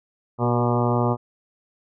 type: harmonic tone with a mistuned harmonic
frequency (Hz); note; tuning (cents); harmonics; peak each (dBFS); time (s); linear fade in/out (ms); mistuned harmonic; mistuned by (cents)
120.4; B2; -44; 1 / 2 / 3 / 4 / 5 / 6 / 7 / 8 / 9 / 10; -22 / -25 / -27 / -28 / -29 / -30 / -30 / -31 / -32 / -32; 0.38-1.17; 50; 3; +31
effects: none